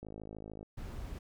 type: click train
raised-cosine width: 2 ms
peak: -32 dBFS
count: 33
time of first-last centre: 0.03-0.629 s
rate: 53.4 Hz
type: noise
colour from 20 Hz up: brown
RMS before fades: -42 dBFS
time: 0.77-1.19 s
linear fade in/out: 10 ms
effects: none